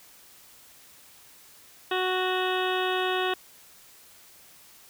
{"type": "harmonic tone", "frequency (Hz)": 370, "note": "F#4", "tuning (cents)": 0, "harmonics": [1, 2, 3, 4, 5, 7, 8, 9, 10], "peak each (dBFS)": [-28, -31, -33, -34, -35, -36, -37, -38, -38], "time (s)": [1.91, 3.34], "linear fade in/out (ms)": 5, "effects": ["white hiss -53 dBFS RMS until 4.89 s"]}